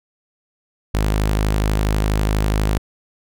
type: tone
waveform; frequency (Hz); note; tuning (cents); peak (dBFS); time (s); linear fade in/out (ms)
sawtooth; 52.2; G#1; +10; -12; 0.94-2.78; 5
effects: none